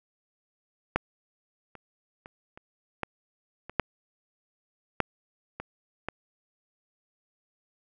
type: clicks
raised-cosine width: 0.5 ms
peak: -8 / -29 / -28 / -30 / -14 / -25 / -7 / -7 / -20 / -16 dBFS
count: 10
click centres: 0.96 / 1.753 / 2.259 / 2.575 / 3.033 / 3.696 / 3.797 / 5.003 / 5.6 / 6.086 s
effects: none